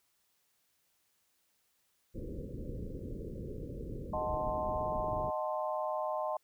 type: low-pass noise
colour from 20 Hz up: pink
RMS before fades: -41 dBFS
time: 2.14-5.31 s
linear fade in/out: 20 ms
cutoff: 540 Hz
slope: 96 dB/octave
type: chord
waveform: sine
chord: D# diminished seventh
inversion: none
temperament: equal with one note detuned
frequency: 620.1 / 740 / 880 / 1046.5 Hz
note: D#5 / F#5 / A5 / C6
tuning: -6 / 0 / 0 / 0 cents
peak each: -35 / -40 / -39 / -39 dBFS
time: 4.13-6.37 s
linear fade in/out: 5 ms
effects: white hiss -75 dBFS RMS until 6.43 s